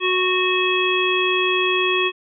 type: harmonic tone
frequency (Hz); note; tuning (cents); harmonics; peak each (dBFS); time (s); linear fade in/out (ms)
367.9; F#4; -10; 1 / 3 / 5 / 7 / 9; -21 / -24 / -28 / -21 / -24; 0-2.12; 50
effects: none